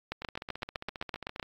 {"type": "two click trains", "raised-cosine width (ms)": 0.3, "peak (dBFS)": [-17, -23], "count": [11, 19], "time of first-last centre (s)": [[0.12, 1.397], [0.22, 1.428]], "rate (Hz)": [7.83, 14.9], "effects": ["AAC 64 kbps"]}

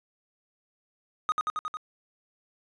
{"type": "tone with echo", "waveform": "triangle", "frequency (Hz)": 1247, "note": "D#6", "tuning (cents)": 3, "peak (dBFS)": -20, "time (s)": [1.29, 1.32], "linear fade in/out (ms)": 0, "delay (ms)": 90, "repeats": 5, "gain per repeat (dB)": -2, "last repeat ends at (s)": 1.77, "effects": ["resampled to 22050 Hz"]}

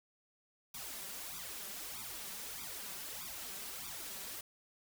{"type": "noise with flanger", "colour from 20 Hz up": "white", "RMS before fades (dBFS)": -45, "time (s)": [0.74, 4.41], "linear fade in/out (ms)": 5, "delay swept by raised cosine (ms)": [0.83, 5.23], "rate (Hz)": 1.6, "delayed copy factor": 0.95, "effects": []}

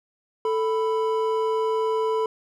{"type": "tone pair together", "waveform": "triangle", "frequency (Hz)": [441, 991], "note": ["A4", "B5"], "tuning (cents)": [4, 6], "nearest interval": "octave + major second", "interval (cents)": 1402, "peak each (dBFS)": [-20, -25], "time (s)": [0.45, 2.26], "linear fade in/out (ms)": 2, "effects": []}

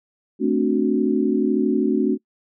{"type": "chord", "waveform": "sine", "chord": "D dominant seventh", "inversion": "second", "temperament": "equal", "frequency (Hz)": [220, 261.6, 293.7, 370], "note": ["A3", "C4", "D4", "F#4"], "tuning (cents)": [0, 0, 0, 0], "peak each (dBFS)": -22, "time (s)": [0.39, 2.18], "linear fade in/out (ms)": 50, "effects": ["noise-tail reverb RT60 0.1 s tail -24 dB re dry"]}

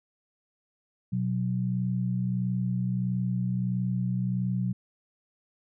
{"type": "tone pair together", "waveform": "sine", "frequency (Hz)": [123.47, 185], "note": ["B2", "F#3"], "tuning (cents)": [0, 0], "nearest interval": "perfect fifth", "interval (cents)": 700, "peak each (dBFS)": -28, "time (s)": [1.12, 4.73], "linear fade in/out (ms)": 10, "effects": []}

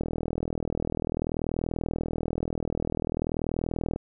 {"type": "click train", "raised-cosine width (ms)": 2, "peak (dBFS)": -15, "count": 161, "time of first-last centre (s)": [0.01, 3.961], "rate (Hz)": 40.5, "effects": []}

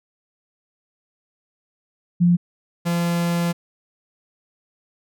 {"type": "tone pair in turn", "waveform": ["sine", "45% pulse"], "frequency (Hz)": [174.61, 171.61], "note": ["F3", "F3"], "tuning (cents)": [0, -30], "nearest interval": "unison", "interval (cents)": 30, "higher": "first", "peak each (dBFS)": [-12, -19], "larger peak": "first", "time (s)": [[2.2, 2.37], [2.85, 3.53]], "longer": "second", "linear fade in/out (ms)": 20, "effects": []}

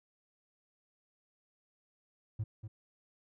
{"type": "tone with echo", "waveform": "triangle", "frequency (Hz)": 108.2, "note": "A2", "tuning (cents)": -29, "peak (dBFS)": -29, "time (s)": [2.39, 2.44], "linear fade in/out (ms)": 10, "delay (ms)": 240, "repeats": 1, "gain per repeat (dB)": -10, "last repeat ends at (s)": 2.68, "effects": ["tanh soft clip ceiling -28 dBFS"]}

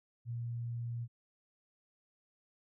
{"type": "tone", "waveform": "sine", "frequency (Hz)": 118.2, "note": "A#2", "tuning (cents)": 24, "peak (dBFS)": -36, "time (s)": [0.25, 1.08], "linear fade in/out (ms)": 50, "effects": []}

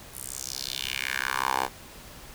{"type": "tone with high-pass filter sweep", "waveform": "10% pulse", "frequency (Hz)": 65.41, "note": "C2", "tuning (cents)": 0, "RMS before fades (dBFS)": -31, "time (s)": [0.12, 1.69], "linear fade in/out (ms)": 50, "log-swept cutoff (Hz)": [11000, 660], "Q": 2.8, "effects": ["pink hiss -46 dBFS RMS until 2.34 s"]}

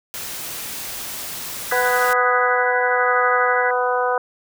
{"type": "noise", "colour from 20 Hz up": "white", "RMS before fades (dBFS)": -30, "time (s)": [0.14, 2.13], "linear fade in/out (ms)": 0}
{"type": "chord", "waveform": "sine", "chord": "G# minor seventh", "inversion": "second", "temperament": "equal", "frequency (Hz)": [1244.5, 1480, 1661.2, 1975.5], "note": ["D#6", "F#6", "G#6", "B6"], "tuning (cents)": [0, 0, 0, 0], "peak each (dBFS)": -25, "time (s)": [1.71, 3.71], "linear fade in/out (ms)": 5}
{"type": "harmonic tone", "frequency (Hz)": 248.7, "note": "B3", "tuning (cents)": 12, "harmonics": [2, 3, 4, 5, 6], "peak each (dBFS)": [-21, -23, -24, -25, -26], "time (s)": [1.72, 4.18], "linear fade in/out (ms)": 2}
{"effects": []}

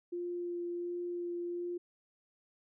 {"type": "tone with vibrato", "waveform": "sine", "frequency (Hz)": 349.2, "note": "F4", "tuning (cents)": 0, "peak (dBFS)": -35, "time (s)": [0.12, 1.78], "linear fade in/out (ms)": 10, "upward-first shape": "sine", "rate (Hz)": 1.4, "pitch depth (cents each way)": 9, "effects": []}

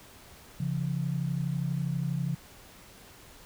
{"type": "tone pair together", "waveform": "sine", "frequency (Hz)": [137.82, 170.1], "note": ["C#3", "F3"], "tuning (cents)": [-10, -45], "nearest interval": "major third", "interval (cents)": 365, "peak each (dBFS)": [-30, -31], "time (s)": [0.6, 2.35], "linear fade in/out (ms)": 5, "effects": ["pink hiss -52 dBFS RMS until 3.45 s"]}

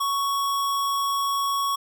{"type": "tone", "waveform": "square", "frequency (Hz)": 1113, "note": "C#6", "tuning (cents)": 7, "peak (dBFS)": -23, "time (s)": [0, 1.76], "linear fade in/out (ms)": 10, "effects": []}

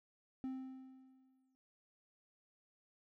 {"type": "tone with exponential decay", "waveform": "triangle", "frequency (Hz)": 261.6, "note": "C4", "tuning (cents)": 0, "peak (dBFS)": -36, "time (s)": [0.44, 1.55], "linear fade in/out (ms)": 0, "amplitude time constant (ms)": 240, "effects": []}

